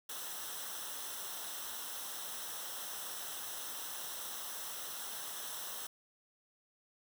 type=noise with comb filter; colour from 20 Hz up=white; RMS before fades=-43 dBFS; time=0.09-5.87 s; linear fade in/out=5 ms; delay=0.43 ms; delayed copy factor=-0.7; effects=none